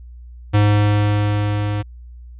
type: tone with level ramp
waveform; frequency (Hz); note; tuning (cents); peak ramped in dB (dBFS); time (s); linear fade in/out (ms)
square; 103.83; G#2; 0; -11 to -20; 0.53-1.83; 20
effects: added 60 Hz sine -35 dBFS peak until 2.39 s + resampled to 8000 Hz